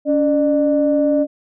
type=tone pair together; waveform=sine; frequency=283.5 / 601.1 Hz; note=C#4 / D5; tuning=+39 / +40 cents; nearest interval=octave + minor second; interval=1301 cents; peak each=-15 dBFS; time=0.05-1.27 s; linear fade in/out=50 ms; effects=tanh soft clip ceiling -5 dBFS